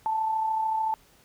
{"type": "tone with amplitude modulation", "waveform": "sine", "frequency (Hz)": 880, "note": "A5", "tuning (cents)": 0, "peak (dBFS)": -22, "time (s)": [0.06, 0.94], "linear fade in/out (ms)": 0, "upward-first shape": "sine", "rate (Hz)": 33.6, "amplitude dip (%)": 40, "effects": ["pink hiss -59 dBFS RMS until 1.24 s"]}